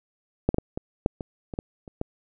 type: clicks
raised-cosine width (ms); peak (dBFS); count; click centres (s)
2; -6 / -11 / -9 / -16 / -6 / -19 / -21 / -14 / -28 / -14; 10; 0.49 / 0.544 / 0.584 / 0.775 / 1.061 / 1.208 / 1.538 / 1.589 / 1.878 / 2.014
effects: none